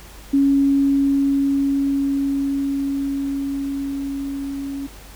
sine tone with level ramp, 277.2 Hz, C#4, in tune, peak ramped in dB -12 to -25 dBFS, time 0.33-4.87 s, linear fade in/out 10 ms, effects added 50 Hz sine -40 dBFS peak until 5.15 s + pink hiss -43 dBFS RMS until 5.15 s

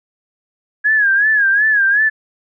sine tone with vibrato, 1661.2 Hz, G#6, in tune, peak -10 dBFS, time 0.84-2.1 s, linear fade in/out 20 ms, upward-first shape sine, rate 2.7 Hz, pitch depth 100 cents each way, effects none

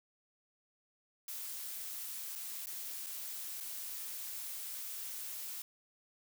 blue noise with dropouts, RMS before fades -43 dBFS, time 1.28-5.62 s, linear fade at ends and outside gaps 2 ms, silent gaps 2.354-2.358 / 2.659-2.669 / 3.063-3.067 / 3.603-3.607 s, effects none

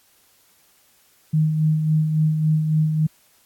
sine tone with tremolo, 155.56 Hz, D#3, in tune, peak -14 dBFS, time 1.33-3.07 s, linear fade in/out 10 ms, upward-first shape sine, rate 3.6 Hz, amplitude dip 45%, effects white hiss -58 dBFS RMS until 3.45 s + AAC 64 kbps

